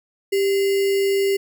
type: tone with sample-and-hold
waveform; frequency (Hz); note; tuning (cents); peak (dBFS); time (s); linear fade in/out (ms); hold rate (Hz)
sine; 393.9; G4; +8; -16; 0.32-1.37; 10; 2450
effects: none